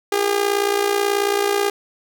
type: tone with amplitude modulation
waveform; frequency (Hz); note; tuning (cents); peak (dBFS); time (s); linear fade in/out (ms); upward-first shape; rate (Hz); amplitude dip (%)
sawtooth; 404.6; G#4; -45; -10; 0.12-1.7; 5; sine; 58.4; 70
effects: none